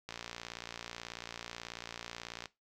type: click train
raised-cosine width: 0.2 ms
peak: -24 dBFS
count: 139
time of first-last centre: 0.09-2.457 s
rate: 58.3 Hz
effects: noise-tail reverb RT60 0.2 s tail -18 dB re dry